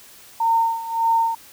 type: tone with tremolo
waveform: sine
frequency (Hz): 913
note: A#5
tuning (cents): -36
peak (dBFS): -14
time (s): 0.4-1.35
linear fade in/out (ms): 5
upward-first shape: sine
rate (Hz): 1.7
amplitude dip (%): 80
effects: white hiss -46 dBFS RMS until 1.52 s